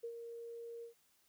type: tone with ADSR envelope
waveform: sine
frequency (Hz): 466.2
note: A#4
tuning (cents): 0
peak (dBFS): -39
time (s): 0.03-0.94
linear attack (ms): 13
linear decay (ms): 74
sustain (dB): -6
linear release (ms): 110
effects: white hiss -73 dBFS RMS until 1.28 s